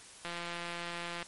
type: click train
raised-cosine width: 0.3 ms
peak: -23 dBFS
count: 169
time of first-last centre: 0.25-1.227 s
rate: 172 Hz
effects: white hiss -52 dBFS RMS until 1.27 s + MP3 48 kbps